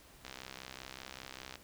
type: click train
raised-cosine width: 0.2 ms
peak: -27 dBFS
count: 86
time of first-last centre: 0.25-1.556 s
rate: 65.1 Hz
effects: pink hiss -59 dBFS RMS until 1.63 s